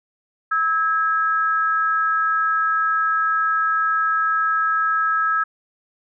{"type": "tone pair together", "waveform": "sine", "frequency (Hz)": [1300, 1642], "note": ["E6", "G#6"], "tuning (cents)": [-24, -20], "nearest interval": "major third", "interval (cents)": 404, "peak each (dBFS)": [-18, -22], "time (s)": [0.51, 5.44], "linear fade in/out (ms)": 10, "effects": []}